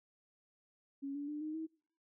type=tone with pitch steps; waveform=sine; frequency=277.2 / 287.3 / 297.8 / 308.6 / 319.9 Hz; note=C#4 / D4 / D4 / D#4 / D#4; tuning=0 / -38 / +24 / -14 / +48 cents; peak=-38 dBFS; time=1.02-1.67 s; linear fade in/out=20 ms; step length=130 ms; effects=noise-tail reverb RT60 0.6 s tail -24 dB re dry